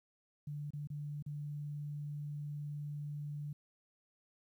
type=tone with dropouts; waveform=sine; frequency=146.83 Hz; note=D3; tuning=in tune; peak=-39 dBFS; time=0.47-3.53 s; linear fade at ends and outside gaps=5 ms; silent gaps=0.706-0.734 / 0.873-0.901 / 1.225-1.262 s; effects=12-bit